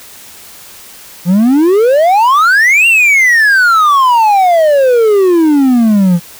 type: exponential two-way sweep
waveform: triangle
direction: up then down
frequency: 167.5 to 2794 to 167.5 Hz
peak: -3 dBFS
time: 1.25-6.2 s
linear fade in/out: 50 ms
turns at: 2.87 s
effects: white hiss -34 dBFS RMS until 6.39 s